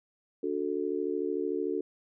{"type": "chord", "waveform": "sine", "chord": "D major", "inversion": "none", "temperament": "just", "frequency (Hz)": [293.7, 367.1, 440.5], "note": ["D4", "F#4", "A4"], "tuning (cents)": [0, -14, 2], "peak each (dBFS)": [-34, -32, -33], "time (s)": [0.43, 1.81], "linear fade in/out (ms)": 5, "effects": []}